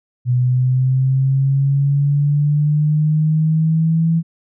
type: linear sweep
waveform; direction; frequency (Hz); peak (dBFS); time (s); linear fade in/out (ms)
sine; up; 123.47 to 165.6; -12; 0.25-4.23; 50
effects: none